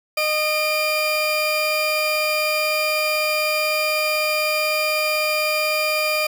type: tone pair together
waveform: 30% pulse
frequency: 615 / 2404 Hz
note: D#5 / D7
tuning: -20 / +40 cents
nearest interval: 2 octaves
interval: 2360 cents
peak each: -19 dBFS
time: 0.17-6.27 s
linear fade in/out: 5 ms
effects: none